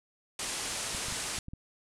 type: low-pass noise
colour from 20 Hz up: white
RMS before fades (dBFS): -36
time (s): 0.39-1.39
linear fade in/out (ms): 2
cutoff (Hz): 10000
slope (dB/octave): 48
type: clicks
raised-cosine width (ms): 5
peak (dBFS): -30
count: 6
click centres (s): 0.949 / 1.084 / 1.124 / 1.384 / 1.484 / 1.535
effects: none